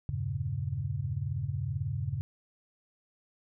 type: chord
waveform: sine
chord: E diminished seventh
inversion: none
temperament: equal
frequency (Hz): 82.41 / 98 / 116.54 / 138.59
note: E2 / G2 / Bb2 / Db3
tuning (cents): 0 / 0 / 0 / 0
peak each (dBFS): -40 / -35 / -37 / -34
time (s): 0.09-2.21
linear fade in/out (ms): 0
effects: none